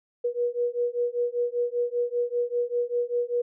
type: beating tone pair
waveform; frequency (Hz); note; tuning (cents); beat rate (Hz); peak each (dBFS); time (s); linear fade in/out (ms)
sine; 480.2 / 485.3; B4 / B4; -49 / -30; 5.1; -27; 0.24-3.42; 10
effects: none